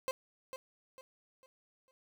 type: tone with echo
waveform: 30% pulse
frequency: 523.3 Hz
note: C5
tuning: in tune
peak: -30 dBFS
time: 0.08-0.11 s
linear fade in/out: 0 ms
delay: 450 ms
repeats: 4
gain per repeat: -9 dB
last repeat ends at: 1.91 s
effects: none